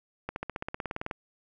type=accelerating click train; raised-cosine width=0.5 ms; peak=-18 dBFS; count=15; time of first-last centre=0.29-1.112 s; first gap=71 ms; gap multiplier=0.97; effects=none